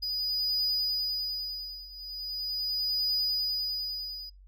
triangle tone with tremolo, 4945 Hz, D#8, 12 cents flat, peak -24 dBFS, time 0.02-4.3 s, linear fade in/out 10 ms, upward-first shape triangle, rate 0.4 Hz, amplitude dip 90%, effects noise-tail reverb RT60 0.2 s tail -26 dB re dry + added 47 Hz sine -50 dBFS peak until 4.47 s

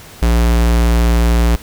square tone, 58.27 Hz, A#1, in tune, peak -10 dBFS, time 0.22-1.56 s, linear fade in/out 5 ms, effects pink hiss -37 dBFS RMS until 1.62 s

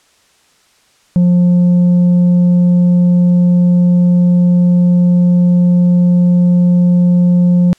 sine tone with tanh clipping, 177 Hz, F3, 23 cents sharp, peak -7 dBFS, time 1.16-7.73 s, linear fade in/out 0 ms, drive 3 dB, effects white hiss -52 dBFS RMS until 7.78 s + low-pass 8000 Hz 12 dB/octave

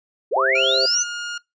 sine linear sweep, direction up, 338.5 to 6272 Hz, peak -17 dBFS, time 0.31-1.04 s, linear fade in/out 20 ms
harmonic tone, 132.2 Hz, C3, 18 cents sharp, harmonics 3 / 4 / 5, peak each -26 / -22 / -26 dBFS, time 0.36-0.86 s, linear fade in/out 5 ms
sawtooth tone with pitch glide, 1400 to 1422.8 Hz, F6 to F6, +4 to +32 cents, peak -23 dBFS, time 0.55-1.38 s, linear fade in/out 5 ms, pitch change +28 cents, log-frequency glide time 0.7-0.9 s
effects noise-tail reverb RT60 0.2 s tail -23 dB re dry + resampled to 16000 Hz

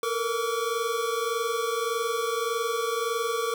square tone cluster, 452 / 473.7 / 1145 Hz, A4 / A#4 / D6, +47 / +28 / -44 cents, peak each -31 dBFS, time 0.03-3.54 s, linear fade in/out 2 ms, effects none

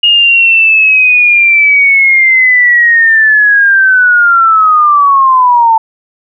sine linear sweep, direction down, 2860 to 885 Hz, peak -3 dBFS, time 0.03-5.78 s, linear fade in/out 5 ms, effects none

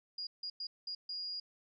sine tone bursts at uneven times, 4858 Hz, D#8, 42 cents flat, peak -38 dBFS, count 5, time 0.18-0.27 / 0.43-0.5 / 0.6-0.67 / 0.87-0.95 / 1.09-1.4 s, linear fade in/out 5 ms, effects none

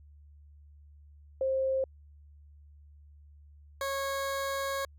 sine / 20% pulse tone pair in turn, 530 / 548.4 Hz, C5 / C#5, +22 / -19 cents, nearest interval minor second, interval 59 cents, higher second, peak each -26 dBFS, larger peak neither, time 1.41-1.84 / 3.81-4.85 s, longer second, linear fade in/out 2 ms, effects added 73 Hz sine -52 dBFS peak until 4.98 s

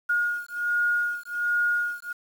sine beating tone pair, 1432 / 1433.3 Hz, F6 / F6, +43 / +45 cents, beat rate 1.3 Hz, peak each -26 dBFS, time 0.09-2.13 s, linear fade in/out 10 ms, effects 8-bit

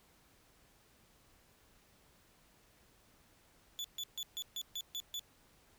35% pulse tone bursts, 3463 Hz, A7, 28 cents flat, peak -36 dBFS, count 8, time 3.79-5.194 s, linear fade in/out 0 ms, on 53 ms, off 140 ms, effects pink hiss -67 dBFS RMS until 5.78 s

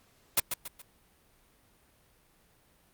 white noise with echo, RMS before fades -23 dBFS, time 0.37-0.4 s, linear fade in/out 5 ms, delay 140 ms, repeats 3, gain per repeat -8 dB, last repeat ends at 0.82 s, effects pink hiss -65 dBFS RMS until 2.93 s + Opus 48 kbps

